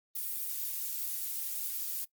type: noise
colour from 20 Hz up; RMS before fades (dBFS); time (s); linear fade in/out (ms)
violet; -36; 0.15-2.05; 10
effects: noise-tail reverb RT60 0.1 s tail -22 dB re dry + Opus 32 kbps